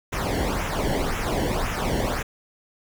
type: noise with flanger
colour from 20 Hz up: brown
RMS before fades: -25 dBFS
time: 0.12-2.23 s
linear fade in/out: 10 ms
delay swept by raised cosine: 0.22 to 0.82 ms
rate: 1.9 Hz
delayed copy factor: -0.75
effects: none